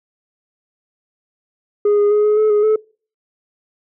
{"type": "tone with pitch steps", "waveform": "sine", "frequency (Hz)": [413.7, 411.2, 418.9, 422.1, 430.9, 417.4, 432.8], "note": ["G#4", "G#4", "G#4", "G#4", "A4", "G#4", "A4"], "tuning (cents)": [-7, -17, 15, 28, -36, 9, -29], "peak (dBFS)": -8, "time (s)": [1.85, 2.76], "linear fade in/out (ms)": 5, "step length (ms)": 130, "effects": ["noise-tail reverb RT60 0.4 s tail -26 dB re dry", "tanh soft clip ceiling -10 dBFS"]}